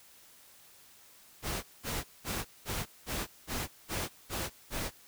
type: noise bursts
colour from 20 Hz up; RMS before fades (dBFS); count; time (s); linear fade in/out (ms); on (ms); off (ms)
pink; -35; 9; 1.42-4.91; 50; 210; 200
effects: white hiss -58 dBFS RMS until 5.07 s